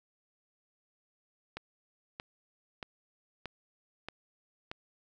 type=click train; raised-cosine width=0.3 ms; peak=-23 dBFS; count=6; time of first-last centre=1.57-4.715 s; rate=1.59 Hz; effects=none